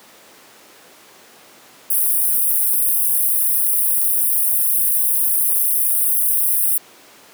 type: high-pass noise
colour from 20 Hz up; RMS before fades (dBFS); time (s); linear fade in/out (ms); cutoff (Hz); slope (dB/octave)
white; -17; 1.9-6.78; 5; 9100; 96
effects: pink hiss -45 dBFS RMS until 7.33 s + high-pass 300 Hz 12 dB/octave